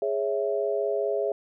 sine chord, C# minor, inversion second, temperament equal, 415.3 / 554.4 / 659.3 Hz, G#4 / C#5 / E5, 0 / 0 / 0 cents, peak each -27 / -29 / -29 dBFS, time 0.02-1.32 s, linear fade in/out 2 ms, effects none

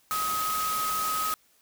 sine tone in noise, 1265 Hz, D#6, 28 cents sharp, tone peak -27 dBFS, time 0.11-1.34 s, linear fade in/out 0 ms, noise white, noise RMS -33 dBFS, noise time 0.11-1.34 s, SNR +3 dB, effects white hiss -64 dBFS RMS until 1.61 s

